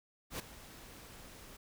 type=noise with ADSR envelope; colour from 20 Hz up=pink; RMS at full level=-38 dBFS; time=0.3-1.57 s; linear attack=94 ms; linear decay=9 ms; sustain=-15 dB; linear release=8 ms; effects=none